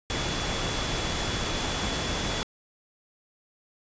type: tone in noise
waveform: sine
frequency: 3413 Hz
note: G#7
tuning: 47 cents sharp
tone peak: -37 dBFS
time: 0.1-2.43 s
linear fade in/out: 0 ms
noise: pink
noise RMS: -29 dBFS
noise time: 0.1-2.43 s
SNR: -11 dB
effects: resampled to 16000 Hz